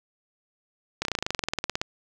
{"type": "slowing click train", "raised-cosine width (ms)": 0.2, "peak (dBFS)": -9, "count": 19, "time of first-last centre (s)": [1.02, 1.815], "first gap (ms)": 31, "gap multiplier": 1.04, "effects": []}